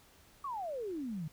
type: exponential sweep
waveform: sine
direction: down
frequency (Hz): 1174.7 to 146.83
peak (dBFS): -36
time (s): 0.44-1.28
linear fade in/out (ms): 5
effects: pink hiss -62 dBFS RMS until 1.32 s